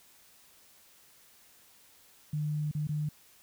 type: tone with dropouts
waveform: sine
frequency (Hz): 150.4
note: D3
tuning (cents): +42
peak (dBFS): -29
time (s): 2.33-3.09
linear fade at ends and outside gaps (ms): 5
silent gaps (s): 2.714-2.749 / 2.872-2.89
effects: white hiss -60 dBFS RMS until 3.42 s

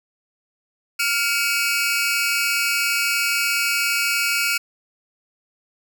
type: tone cluster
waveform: sawtooth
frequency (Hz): 1404 / 2271 / 2567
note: F6 / C#7 / E7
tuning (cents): +9 / +41 / -47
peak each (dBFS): -20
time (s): 0.99-4.58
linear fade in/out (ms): 10
effects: none

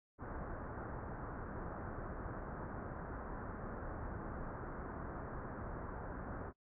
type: low-pass noise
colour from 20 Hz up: pink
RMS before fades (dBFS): -45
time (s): 0.18-6.53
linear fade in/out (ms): 50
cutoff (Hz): 1600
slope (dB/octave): 48
effects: noise-tail reverb RT60 0.1 s tail -23 dB re dry

